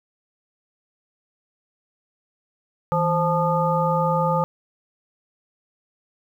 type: harmonic tone with a mistuned harmonic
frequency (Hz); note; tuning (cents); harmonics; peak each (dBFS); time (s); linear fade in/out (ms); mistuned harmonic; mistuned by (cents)
174.61; F3; 0; 1 / 3 / 5 / 7; -23 / -23 / -23 / -25; 2.92-4.44; 0; 1; -130
effects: 9-bit